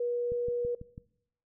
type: tone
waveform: sine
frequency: 482.2 Hz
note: B4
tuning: 41 cents flat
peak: -28 dBFS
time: 0-0.75 s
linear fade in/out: 5 ms
type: click train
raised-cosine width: 5 ms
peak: -30 dBFS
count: 5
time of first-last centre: 0.32-0.979 s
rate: 6.07 Hz
effects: noise-tail reverb RT60 0.8 s tail -22 dB re dry